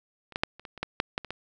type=clicks; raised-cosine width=0.3 ms; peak=-30 / -13 / -7 / -30 / -25 / -27 / -13 / -7 / -12 / -24 / -18 dBFS; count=11; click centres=0.323 / 0.359 / 0.435 / 0.596 / 0.652 / 0.777 / 0.83 / 1.001 / 1.179 / 1.247 / 1.306 s; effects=none